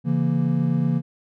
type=chord; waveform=triangle; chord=A# diminished; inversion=first; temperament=just; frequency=139.85 / 167.82 / 233.1 Hz; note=C#3 / E3 / A#3; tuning=+16 / +31 / 0 cents; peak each=-21 / -20 / -22 dBFS; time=0.04-1.02 s; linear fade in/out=50 ms; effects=none